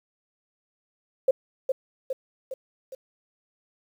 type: tone with echo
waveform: sine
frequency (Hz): 526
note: C5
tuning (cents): +9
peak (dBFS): -15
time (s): 1.28-1.31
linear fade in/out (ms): 5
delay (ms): 410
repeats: 4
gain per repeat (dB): -5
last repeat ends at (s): 2.95
effects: 9-bit